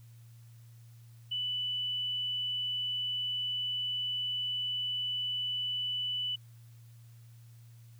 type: tone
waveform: sine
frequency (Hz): 2980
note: F#7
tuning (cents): +12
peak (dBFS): -31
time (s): 1.31-6.36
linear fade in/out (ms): 10
effects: added 116 Hz sine -51 dBFS peak until 7.99 s + white hiss -67 dBFS RMS until 7.99 s